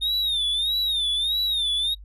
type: tone with vibrato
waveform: triangle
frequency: 3669 Hz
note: A#7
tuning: 28 cents flat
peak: -20 dBFS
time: 0.01-1.95 s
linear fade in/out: 20 ms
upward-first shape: sine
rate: 1.6 Hz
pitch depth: 120 cents each way
effects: noise-tail reverb RT60 0.1 s tail -24 dB re dry + added 50 Hz sine -40 dBFS peak until 2.04 s